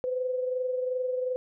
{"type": "tone pair together", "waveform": "sine", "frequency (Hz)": [505.3, 528], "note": ["B4", "C5"], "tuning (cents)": [40, 16], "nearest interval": "minor second", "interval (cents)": 76, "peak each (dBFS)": [-27, -37], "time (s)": [0.04, 1.36], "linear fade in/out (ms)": 0, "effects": []}